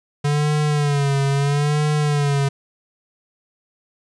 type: tone with vibrato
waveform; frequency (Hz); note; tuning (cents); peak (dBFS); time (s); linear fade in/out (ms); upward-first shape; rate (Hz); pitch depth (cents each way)
square; 144.3; D3; -30; -17; 0.24-2.49; 10; sine; 0.76; 73
effects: resampled to 22050 Hz + 9-bit